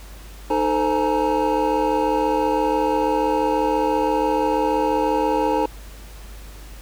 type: tone cluster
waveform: triangle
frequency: 308 / 441.3 / 516 / 848 / 934 Hz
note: D#4 / A4 / C5 / G#5 / A#5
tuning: -17 / +5 / -24 / +36 / +3 cents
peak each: -22 dBFS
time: 0.5-5.66 s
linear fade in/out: 5 ms
effects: added 50 Hz sine -37 dBFS peak until 6.81 s + pink hiss -45 dBFS RMS until 6.81 s